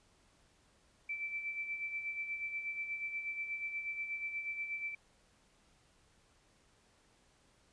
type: tone with tremolo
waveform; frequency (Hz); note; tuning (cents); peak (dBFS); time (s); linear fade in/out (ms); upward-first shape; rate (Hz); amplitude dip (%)
sine; 2329; D7; -15; -35; 1.09-4.95; 5; sine; 8.3; 55
effects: pink hiss -69 dBFS RMS until 7.72 s + resampled to 22050 Hz